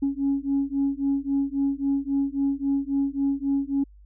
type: beating tone pair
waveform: sine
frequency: 275.4 / 279.1 Hz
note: C#4 / C#4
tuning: -11 / +12 cents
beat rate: 3.7 Hz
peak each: -24 / -24 dBFS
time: 0.02-3.84 s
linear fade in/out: 10 ms
effects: tanh soft clip ceiling -16 dBFS + added 50 Hz sine -47 dBFS peak until 4.05 s